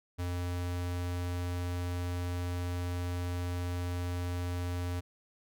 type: tone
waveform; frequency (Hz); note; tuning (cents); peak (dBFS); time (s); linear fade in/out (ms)
square; 88.5; F2; +23; -33; 0.18-5.01; 20
effects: none